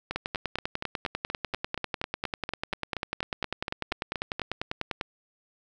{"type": "two click trains", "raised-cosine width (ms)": 0.3, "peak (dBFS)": [-15, -13], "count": [19, 50], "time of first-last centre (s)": [[0.11, 4.396], [0.16, 5.011]], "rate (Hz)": [4.2, 10.1], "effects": []}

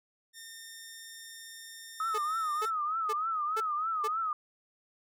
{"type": "tone", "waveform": "10% pulse", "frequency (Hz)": 1819, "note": "A#6", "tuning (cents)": -43, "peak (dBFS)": -36, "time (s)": [0.33, 2.71], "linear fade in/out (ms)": 50}
{"type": "tone with vibrato", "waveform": "sine", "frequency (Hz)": 1261, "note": "D#6", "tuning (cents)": 23, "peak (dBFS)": -29, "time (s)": [2, 4.33], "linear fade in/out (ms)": 2, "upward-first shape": "triangle", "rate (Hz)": 3.3, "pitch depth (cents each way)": 130}
{"type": "tone bursts", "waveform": "sawtooth", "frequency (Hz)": 434.5, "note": "A4", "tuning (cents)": -22, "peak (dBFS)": -29, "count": 5, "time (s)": [2.14, 4.08], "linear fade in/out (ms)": 10, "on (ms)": 44, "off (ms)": 430}
{"effects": []}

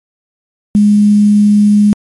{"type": "tone with quantisation", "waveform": "sine", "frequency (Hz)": 207.3, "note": "G#3", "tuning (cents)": -3, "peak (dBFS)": -4, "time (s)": [0.75, 1.93], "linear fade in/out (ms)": 0, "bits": 5, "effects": ["MP3 48 kbps"]}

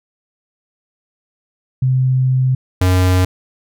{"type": "tone pair in turn", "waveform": ["sine", "square"], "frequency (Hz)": [129.6, 91.82], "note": ["C3", "F#2"], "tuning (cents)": [-16, -13], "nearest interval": "tritone", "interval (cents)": 597, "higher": "first", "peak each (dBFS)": -11, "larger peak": "neither", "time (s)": [[1.82, 2.55], [2.81, 3.25]], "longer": "first", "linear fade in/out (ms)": 5, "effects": []}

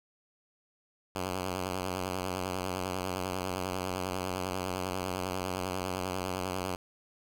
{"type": "tone with vibrato", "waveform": "5% pulse", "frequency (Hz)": 92.5, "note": "F#2", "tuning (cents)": 0, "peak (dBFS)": -21, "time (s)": [1.15, 6.76], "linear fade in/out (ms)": 5, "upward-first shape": "triangle", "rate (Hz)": 10, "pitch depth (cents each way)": 74, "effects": []}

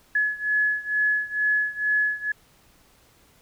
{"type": "beating tone pair", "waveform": "sine", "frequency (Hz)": [1700, 1702.2], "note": ["G#6", "G#6"], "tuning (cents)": [40, 42], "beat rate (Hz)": 2.2, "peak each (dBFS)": [-23, -25], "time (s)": [0.15, 2.32], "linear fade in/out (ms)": 5, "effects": ["pink hiss -58 dBFS RMS until 3.41 s"]}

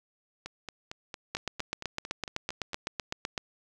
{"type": "two click trains", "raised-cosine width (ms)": 0.2, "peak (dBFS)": [-21, -14], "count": [11, 17], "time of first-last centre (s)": [[0.46, 2.733], [1.35, 3.378]], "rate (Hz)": [4.4, 7.89], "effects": []}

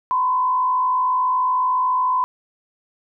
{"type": "tone with frequency modulation", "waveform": "sine", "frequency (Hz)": 1013, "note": "B5", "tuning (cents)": 44, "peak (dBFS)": -16, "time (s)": [0.11, 2.24], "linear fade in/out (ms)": 0, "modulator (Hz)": 53.9, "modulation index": 0.5, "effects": []}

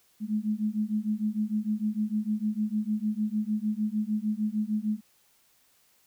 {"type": "beating tone pair", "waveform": "sine", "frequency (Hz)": [210, 216.6], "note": ["G#3", "A3"], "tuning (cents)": [19, -27], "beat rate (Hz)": 6.6, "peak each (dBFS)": -29, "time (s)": [0.2, 5.01], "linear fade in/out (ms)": 50, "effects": ["white hiss -65 dBFS RMS until 6.06 s"]}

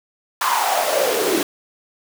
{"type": "noise with high-pass filter sweep", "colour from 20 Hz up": "pink", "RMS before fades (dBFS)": -19, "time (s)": [0.41, 1.43], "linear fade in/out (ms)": 2, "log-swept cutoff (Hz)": [1100, 320], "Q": 6.1, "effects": []}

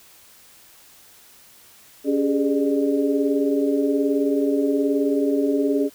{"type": "tone cluster", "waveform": "sine", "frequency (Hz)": [280.8, 400.5, 419.3, 599], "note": ["C#4", "G4", "G#4", "D5"], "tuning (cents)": [22, 37, 17, 34], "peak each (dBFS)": [-20, -26, -23, -28], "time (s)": [2.04, 5.9], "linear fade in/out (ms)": 50, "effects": ["white hiss -50 dBFS RMS until 5.94 s"]}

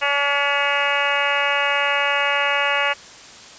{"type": "harmonic tone with a mistuned harmonic", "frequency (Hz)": 284.4, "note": "C#4", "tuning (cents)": 45, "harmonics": [2, 3, 4, 5, 6, 7, 8, 9, 10], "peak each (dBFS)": [-26, -26, -26, -26, -26, -26, -26, -26, -26], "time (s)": [0.01, 2.94], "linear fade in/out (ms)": 20, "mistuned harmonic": 8, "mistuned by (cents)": -20, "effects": ["white hiss -41 dBFS RMS until 3.58 s", "resampled to 16000 Hz"]}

